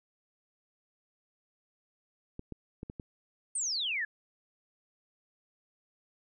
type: clicks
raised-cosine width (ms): 3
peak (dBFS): -27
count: 5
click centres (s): 2.394 / 2.523 / 2.831 / 2.899 / 2.998
type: exponential sweep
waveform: sine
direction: down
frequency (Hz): 9040 to 1661.2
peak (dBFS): -30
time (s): 3.55-4.05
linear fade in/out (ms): 5
effects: none